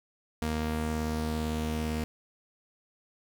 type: tone pair together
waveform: sawtooth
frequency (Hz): 77.78 / 233.4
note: D#2 / A#3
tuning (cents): 0 / +2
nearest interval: octave + perfect fifth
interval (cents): 1902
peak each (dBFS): -28 / -30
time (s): 0.42-2.04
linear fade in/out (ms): 0
effects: none